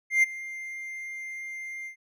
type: tone with ADSR envelope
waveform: triangle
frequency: 2101 Hz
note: C7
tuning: 7 cents sharp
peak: -14 dBFS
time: 0.1-1.96 s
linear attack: 130 ms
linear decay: 17 ms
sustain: -19 dB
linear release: 100 ms
effects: none